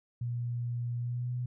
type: tone with pitch glide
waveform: sine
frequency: 120.1 to 123.55 Hz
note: B2 to B2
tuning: -48 to +1 cents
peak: -31 dBFS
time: 0.21-1.46 s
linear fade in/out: 5 ms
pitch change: +49 cents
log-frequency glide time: 0.99-1.3 s
effects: none